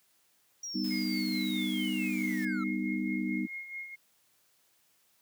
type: linear sweep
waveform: triangle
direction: down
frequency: 5730 to 1285 Hz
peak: -36 dBFS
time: 0.63-2.64 s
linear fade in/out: 5 ms
type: chord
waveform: sine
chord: G augmented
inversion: none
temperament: equal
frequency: 196 / 246.9 / 311.1 Hz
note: G3 / B3 / D#4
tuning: 0 / 0 / 0 cents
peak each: -34 dBFS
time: 0.74-3.47 s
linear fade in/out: 20 ms
type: noise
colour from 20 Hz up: white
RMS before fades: -49 dBFS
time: 0.84-2.45 s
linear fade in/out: 2 ms
type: tone with tremolo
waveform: sine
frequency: 2148 Hz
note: C7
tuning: 45 cents sharp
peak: -36 dBFS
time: 0.9-3.96 s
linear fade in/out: 20 ms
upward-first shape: sine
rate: 4.6 Hz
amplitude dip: 60%
effects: white hiss -69 dBFS RMS until 5.21 s + high-pass 80 Hz 12 dB/octave